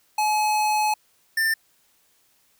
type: tone pair in turn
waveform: square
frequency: 851 / 1789.7 Hz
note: G#5 / A6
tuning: +42 / +29 cents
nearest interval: octave + minor second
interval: 1287 cents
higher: second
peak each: -20 dBFS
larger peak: neither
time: 0.18-0.94 / 1.37-1.54 s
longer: first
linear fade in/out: 5 ms
effects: white hiss -63 dBFS RMS until 2.59 s